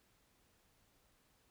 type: silence
effects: pink hiss -73 dBFS RMS until 1.5 s